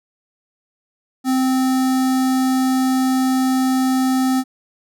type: tone with notch filter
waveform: square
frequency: 260 Hz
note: C4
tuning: 11 cents flat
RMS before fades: -17 dBFS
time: 1.24-4.44 s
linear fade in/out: 50 ms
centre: 2600 Hz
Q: 1.3
effects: none